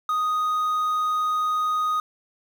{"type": "tone with quantisation", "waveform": "triangle", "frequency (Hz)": 1244.5, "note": "D#6", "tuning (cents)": 0, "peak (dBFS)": -19, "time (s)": [0.09, 2], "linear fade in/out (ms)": 2, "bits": 8, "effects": []}